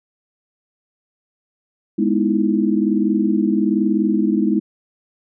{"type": "chord", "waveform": "sine", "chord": "E major seventh", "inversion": "first", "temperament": "equal with one note detuned", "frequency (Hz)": [207.7, 246.9, 311.1, 332.3], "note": ["G#3", "B3", "D#4", "E4"], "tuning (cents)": [0, 0, 0, 14], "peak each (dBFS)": [-18, -22, -20, -21], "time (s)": [1.98, 4.6], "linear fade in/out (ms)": 10, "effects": []}